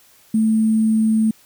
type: tone with sample-and-hold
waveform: sine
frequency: 220.2 Hz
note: A3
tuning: 2 cents sharp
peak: -13 dBFS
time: 0.34-1.31 s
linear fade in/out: 5 ms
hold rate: 8820 Hz
effects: white hiss -52 dBFS RMS until 1.45 s